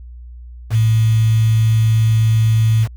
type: tone with quantisation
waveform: sine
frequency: 111.5 Hz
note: A2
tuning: 23 cents sharp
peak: -10 dBFS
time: 0.7-2.88 s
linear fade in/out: 50 ms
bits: 5
effects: added 60 Hz sine -32 dBFS peak until 2.96 s

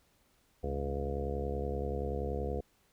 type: harmonic tone with a mistuned harmonic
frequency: 70.5 Hz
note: C#2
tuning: 30 cents sharp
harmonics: 1 / 2 / 3 / 4 / 5 / 6 / 7 / 8 / 9 / 10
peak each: -36 / -43 / -43 / -47 / -45 / -40 / -39 / -51 / -51 / -45 dBFS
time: 0.63-2.61 s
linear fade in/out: 10 ms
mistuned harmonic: 2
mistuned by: -73 cents
effects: pink hiss -70 dBFS RMS until 2.92 s

